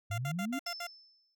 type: exponential sweep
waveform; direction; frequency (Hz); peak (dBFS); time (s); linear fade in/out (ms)
sine; up; 97.5 to 286; -33; 0.1-0.59; 10
type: tone bursts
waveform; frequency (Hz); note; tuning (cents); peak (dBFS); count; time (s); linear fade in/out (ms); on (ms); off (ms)
15% pulse; 694; F5; -11; -31; 6; 0.11-0.87; 5; 70; 68
type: tone with exponential decay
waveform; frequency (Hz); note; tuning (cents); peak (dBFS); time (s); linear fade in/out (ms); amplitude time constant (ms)
sine; 5274; E8; 0; -36; 0.66-1.35; 5; 150
effects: none